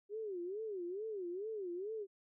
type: tone with vibrato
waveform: sine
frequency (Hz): 392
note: G4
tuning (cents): 0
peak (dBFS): -39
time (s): 0.09-2.07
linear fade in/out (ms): 50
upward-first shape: sine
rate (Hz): 2.3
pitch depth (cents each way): 220
effects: none